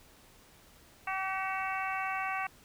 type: harmonic tone with a mistuned harmonic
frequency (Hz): 382.2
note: G4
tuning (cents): -44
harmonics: 2 / 3 / 4 / 5 / 6 / 7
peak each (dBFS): -36 / -37 / -40 / -42 / -40 / -41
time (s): 1.07-2.47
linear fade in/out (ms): 5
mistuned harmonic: 6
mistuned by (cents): -39
effects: pink hiss -59 dBFS RMS until 2.64 s